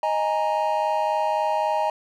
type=chord; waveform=triangle; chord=D# suspended fourth; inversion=none; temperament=just; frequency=622.3 / 829.7 / 933.4 Hz; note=D#5 / G#5 / A#5; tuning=0 / -2 / +2 cents; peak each=-23 dBFS; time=0.03-1.9 s; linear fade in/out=2 ms; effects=none